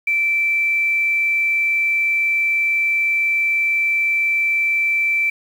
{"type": "tone with quantisation", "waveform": "sine", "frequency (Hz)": 2333, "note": "D7", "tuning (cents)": -12, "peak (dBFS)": -15, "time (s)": [0.07, 5.3], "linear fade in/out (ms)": 5, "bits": 7, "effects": []}